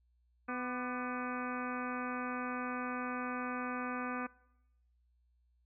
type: harmonic tone with a mistuned harmonic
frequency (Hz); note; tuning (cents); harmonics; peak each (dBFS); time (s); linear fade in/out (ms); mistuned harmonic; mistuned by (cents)
250; B3; +21; 1 / 2 / 3 / 4 / 5 / 6 / 7 / 8 / 9 / 10; -40 / -45 / -46 / -48 / -42 / -43 / -51 / -54 / -51 / -51; 0.48-4.27; 10; 5; -63
effects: noise-tail reverb RT60 0.9 s tail -23 dB re dry + added 60 Hz sine -69 dBFS peak until 5.65 s